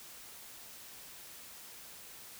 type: silence
effects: white hiss -51 dBFS RMS until 2.39 s